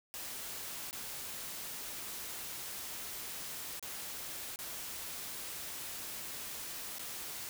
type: noise with dropouts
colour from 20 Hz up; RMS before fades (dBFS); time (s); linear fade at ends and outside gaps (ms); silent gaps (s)
white; -43; 0.14-7.49; 0; 0.91-0.929 / 3.795-3.826 / 4.559-4.589 / 6.984-6.994
effects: none